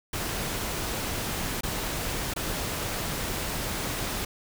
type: noise with dropouts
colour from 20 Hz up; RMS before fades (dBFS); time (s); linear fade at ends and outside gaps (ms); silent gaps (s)
pink; -31; 0.13-4.25; 5; 1.609-1.633 / 2.338-2.361
effects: none